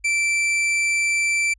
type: tone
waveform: 45% pulse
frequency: 2337 Hz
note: D7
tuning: 9 cents flat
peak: -18 dBFS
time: 0.04-1.54 s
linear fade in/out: 10 ms
effects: added 50 Hz sine -52 dBFS peak until 1.58 s + resampled to 22050 Hz